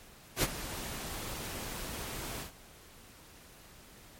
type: noise with ADSR envelope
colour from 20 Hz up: pink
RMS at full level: -26 dBFS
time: 0.36-2.52 s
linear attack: 70 ms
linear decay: 35 ms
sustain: -14 dB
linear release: 120 ms
effects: pink hiss -55 dBFS RMS until 4.19 s + MP3 64 kbps